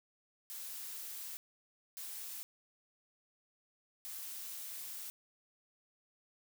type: noise bursts at uneven times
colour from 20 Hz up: blue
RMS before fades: -45 dBFS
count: 3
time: 0.5-1.37 / 1.97-2.43 / 4.05-5.1 s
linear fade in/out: 0 ms
effects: none